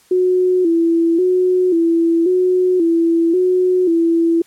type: tone with vibrato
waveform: sine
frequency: 349.2 Hz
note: F4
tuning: in tune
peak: -11 dBFS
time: 0.11-4.42 s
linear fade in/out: 5 ms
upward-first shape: square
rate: 0.93 Hz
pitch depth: 81 cents each way
effects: white hiss -52 dBFS RMS until 4.46 s + low-pass 12000 Hz 12 dB/octave